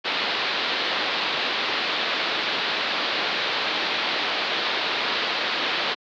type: low-pass noise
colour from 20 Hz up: white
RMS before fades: -25 dBFS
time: 0.04-5.95 s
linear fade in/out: 20 ms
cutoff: 4300 Hz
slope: 48 dB/octave
effects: high-pass 300 Hz 12 dB/octave